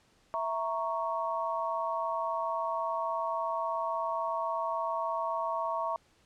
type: chord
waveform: sine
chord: A# diminished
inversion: second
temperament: equal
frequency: 659.3 / 932.3 / 1108.7 Hz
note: E5 / A#5 / C#6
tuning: 0 / 0 / 0 cents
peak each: -34 dBFS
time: 0.34-5.96 s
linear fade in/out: 0 ms
effects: pink hiss -66 dBFS RMS until 6.25 s + low-pass 8000 Hz 12 dB/octave